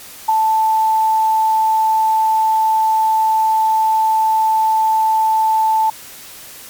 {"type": "tone with ADSR envelope", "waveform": "sine", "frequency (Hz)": 880, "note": "A5", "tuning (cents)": 0, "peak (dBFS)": -7, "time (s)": [0.28, 5.9], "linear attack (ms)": 13, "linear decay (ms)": 4, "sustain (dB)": -4, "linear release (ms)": 4, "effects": ["white hiss -36 dBFS RMS until 6.69 s", "MP3 96 kbps"]}